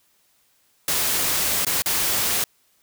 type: noise with dropouts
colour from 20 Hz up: white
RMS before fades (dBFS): -22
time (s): 0.88-2.44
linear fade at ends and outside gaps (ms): 2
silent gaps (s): 1.649-1.667 / 1.821-1.859
effects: white hiss -63 dBFS RMS until 2.82 s